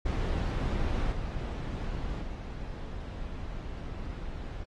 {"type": "noise with level steps", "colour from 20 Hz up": "brown", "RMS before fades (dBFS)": [-29, -34, -38], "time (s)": [0.05, 4.64], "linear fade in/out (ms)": 10, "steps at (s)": [1.11, 2.21], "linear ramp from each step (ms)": 20, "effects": ["low-pass 5000 Hz 12 dB/octave", "AAC 32 kbps"]}